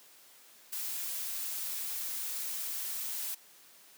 blue noise, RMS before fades -37 dBFS, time 0.72-3.35 s, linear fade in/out 10 ms, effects white hiss -58 dBFS RMS until 3.97 s + high-pass 200 Hz 12 dB/octave

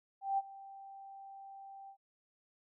sine tone with ADSR envelope, 784 Hz, G5, in tune, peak -28 dBFS, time 0.21-1.97 s, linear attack 170 ms, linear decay 34 ms, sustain -20 dB, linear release 81 ms, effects none

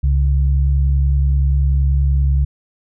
sine tone pair together, 68.14 / 138.59 Hz, C#2 / C#3, -29 / 0 cents, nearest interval octave, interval 1229 cents, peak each -12 / -20 dBFS, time 0.03-2.45 s, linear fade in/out 10 ms, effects none

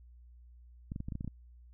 clicks, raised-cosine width 5 ms, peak -26 dBFS, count 9, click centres 0.919 / 0.961 / 1.004 / 1.085 / 1.122 / 1.154 / 1.209 / 1.246 / 1.277 s, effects added 60 Hz sine -53 dBFS peak until 1.73 s

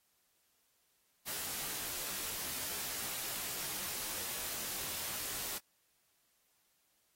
white noise with comb filter, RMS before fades -40 dBFS, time 1.26-5.59 s, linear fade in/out 20 ms, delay 18 ms, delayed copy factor -0.65, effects white hiss -75 dBFS RMS until 7.15 s + AAC 48 kbps

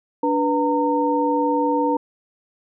sine tone cluster, 291.8 / 491.1 / 917 Hz, D4 / B4 / A#5, -11 / -10 / -29 cents, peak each -21 / -22 / -21 dBFS, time 0.23-1.97 s, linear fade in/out 5 ms, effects none

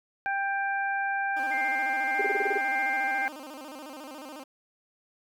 harmonic tone, 790 Hz, G5, 13 cents sharp, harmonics 1 / 2 / 3, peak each -29 / -29 / -39 dBFS, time 0.26-3.28 s, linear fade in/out 0 ms
15% pulse tone with vibrato, 284.7 Hz, C#4, 46 cents sharp, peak -34 dBFS, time 1.36-4.44 s, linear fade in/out 10 ms, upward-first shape square, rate 14 Hz, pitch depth 130 cents each way
sine tone with tremolo, 2101 Hz, C7, 7 cents sharp, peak -29 dBFS, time 1.51-3.28 s, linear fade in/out 10 ms, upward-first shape triangle, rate 1.7 Hz, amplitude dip 45%
sine tone bursts, 406.9 Hz, G#4, 35 cents flat, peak -25 dBFS, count 8, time 2.19-2.579 s, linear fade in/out 5 ms, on 25 ms, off 27 ms
effects none

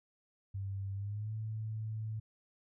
sine tone with pitch glide, 98 to 109.37 Hz, G2 to A2, 0 to -10 cents, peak -36 dBFS, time 0.54-2.2 s, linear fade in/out 10 ms, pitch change +190 cents, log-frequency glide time 0.94-1.33 s, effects none

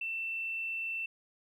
triangle tone with tanh clipping, 2678 Hz, E7, 27 cents sharp, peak -33 dBFS, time 0.01-1.06 s, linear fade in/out 5 ms, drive 2 dB, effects none

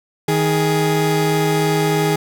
30% pulse tone pair together, 157.46 / 415.3 Hz, D#3 / G#4, +21 / 0 cents, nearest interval octave + perfect fourth, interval 1679 cents, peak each -15 dBFS, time 0.28-2.16 s, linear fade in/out 5 ms, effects none

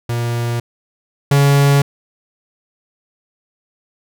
45% pulse tone pair in turn, 118.5 / 140.92 Hz, A#2 / C#3, +29 / +29 cents, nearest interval minor third, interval 300 cents, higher second, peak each -17 / -9 dBFS, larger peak second, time 0.09-0.6 / 1.31-1.82 s, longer neither, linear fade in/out 5 ms, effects none

